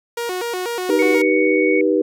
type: tone with vibrato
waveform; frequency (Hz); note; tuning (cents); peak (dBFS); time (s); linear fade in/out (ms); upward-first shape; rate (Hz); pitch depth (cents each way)
sawtooth; 415.3; G#4; 0; -18; 0.17-1.22; 5; square; 4.1; 220
type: chord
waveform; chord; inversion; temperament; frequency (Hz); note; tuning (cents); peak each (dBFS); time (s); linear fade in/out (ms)
sine; Eb augmented; none; just; 311.1 / 388.9 / 486.1; Eb4 / G4 / B4; 0 / -14 / -28; -18; 0.89-2.02; 5
type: tone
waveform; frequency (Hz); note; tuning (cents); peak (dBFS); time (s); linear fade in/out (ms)
sine; 2227; C#7; +7; -20; 0.99-1.81; 2
effects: none